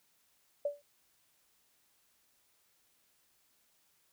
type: tone with exponential decay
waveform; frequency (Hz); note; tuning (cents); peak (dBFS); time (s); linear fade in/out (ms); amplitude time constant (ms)
sine; 578; D5; -28; -27; 0.65-0.82; 5; 36
effects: white hiss -72 dBFS RMS until 4.12 s